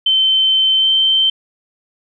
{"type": "tone with pitch glide", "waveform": "sine", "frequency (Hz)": [3087, 3110], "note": ["G7", "G7"], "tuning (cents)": [-27, -14], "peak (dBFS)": -10, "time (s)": [0.06, 1.3], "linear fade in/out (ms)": 5, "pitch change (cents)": 13, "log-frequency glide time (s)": [0.79, 0.87], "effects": []}